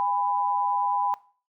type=tone pair together; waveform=sine; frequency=814 / 995.3 Hz; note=G#5 / B5; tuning=-35 / +13 cents; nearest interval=minor third; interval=348 cents; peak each=-25 dBFS; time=0-1.14 s; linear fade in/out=0 ms; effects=noise-tail reverb RT60 0.4 s tail -19 dB re dry